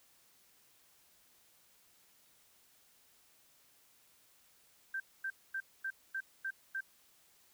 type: tone bursts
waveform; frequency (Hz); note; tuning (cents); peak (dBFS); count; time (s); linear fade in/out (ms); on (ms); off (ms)
sine; 1568; G6; 0; -35; 7; 4.94-6.807; 5; 61; 240
effects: white hiss -67 dBFS RMS until 7.53 s